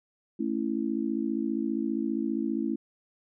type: chord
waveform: sine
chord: A major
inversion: none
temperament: just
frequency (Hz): 220 / 275 / 330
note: A3 / C#4 / E4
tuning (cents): 0 / -14 / +2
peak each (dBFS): -31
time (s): 0.39-2.76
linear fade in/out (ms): 10
effects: none